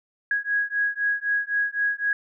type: beating tone pair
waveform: sine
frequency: 1654 / 1657.9 Hz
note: G#6 / G#6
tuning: -8 / -3 cents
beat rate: 3.9 Hz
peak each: -25 dBFS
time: 0.31-2.13 s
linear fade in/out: 2 ms
effects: none